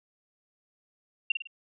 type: tone with echo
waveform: sine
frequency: 2760 Hz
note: F7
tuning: 21 cents flat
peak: -20 dBFS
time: 1.3-1.32 s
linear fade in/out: 5 ms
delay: 51 ms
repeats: 3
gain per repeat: -7 dB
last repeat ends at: 1.473 s
effects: none